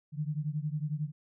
sine beating tone pair, 146.83 / 157.83 Hz, D3 / D#3, 0 / +25 cents, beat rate 11 Hz, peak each -33 / -35 dBFS, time 0.12-1.12 s, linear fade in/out 50 ms, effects none

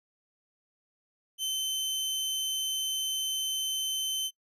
sawtooth tone, 3075 Hz, G7, 34 cents flat, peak -26 dBFS, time 1.38-4.31 s, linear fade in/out 50 ms, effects noise-tail reverb RT60 0.1 s tail -24 dB re dry + resampled to 32000 Hz

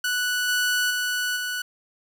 sawtooth tone with level steps, 1480 Hz, F#6, in tune, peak -19 / -17 / -20 / -23 dBFS, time 0.04-1.62 s, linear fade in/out 5 ms, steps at 0.48 / 0.9 / 1.36 s, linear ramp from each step 10 ms, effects 9-bit

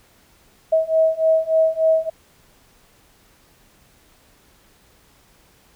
sine beating tone pair, 640 / 643.4 Hz, D#5 / E5, +49 / -42 cents, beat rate 3.4 Hz, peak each -18 / -17 dBFS, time 0.72-2.1 s, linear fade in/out 10 ms, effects pink hiss -55 dBFS RMS until 5.75 s

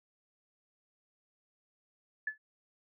sine tone with exponential decay, 1728 Hz, A6, 32 cents flat, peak -28 dBFS, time 2.27-2.38 s, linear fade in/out 5 ms, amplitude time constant 22 ms, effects none

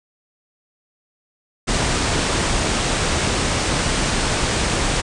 pink low-pass noise, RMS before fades -20 dBFS, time 1.67-5.02 s, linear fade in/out 20 ms, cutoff 9300 Hz, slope 96 dB/octave, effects none

